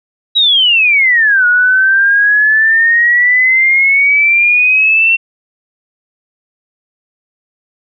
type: exponential two-way sweep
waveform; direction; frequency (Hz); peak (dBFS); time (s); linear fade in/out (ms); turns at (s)
sine; down then up; 3912 to 1446 to 2722; -6; 0.35-5.17; 20; 1.46
effects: none

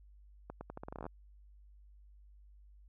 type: accelerating click train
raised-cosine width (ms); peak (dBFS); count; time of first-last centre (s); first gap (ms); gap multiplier
1; -29; 14; 0.5-1.065; 110; 0.82
effects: added 50 Hz sine -56 dBFS peak until 2.88 s

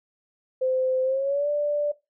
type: tone with pitch glide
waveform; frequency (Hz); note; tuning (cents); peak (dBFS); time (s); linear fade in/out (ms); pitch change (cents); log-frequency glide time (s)
sine; 517 to 587.1; C5 to D5; -21 to -1; -21; 0.61-1.92; 10; +220; 1.03-1.49
effects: noise-tail reverb RT60 0.2 s tail -17 dB re dry

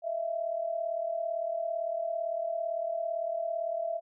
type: tone pair together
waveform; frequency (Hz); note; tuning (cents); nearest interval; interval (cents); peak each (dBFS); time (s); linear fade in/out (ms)
sine; 635 / 672.8; D#5 / E5; +35 / +35; minor second; 100; -35 / -31; 0.02-4.01; 50
effects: none

